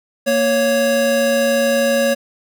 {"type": "tone pair together", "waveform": "square", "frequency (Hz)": [233.1, 554.8], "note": ["A#3", "C#5"], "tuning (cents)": [0, 1], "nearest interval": "octave + minor third", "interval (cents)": 1501, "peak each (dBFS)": [-21, -15], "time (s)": [0.26, 2.15], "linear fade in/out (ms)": 20, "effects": []}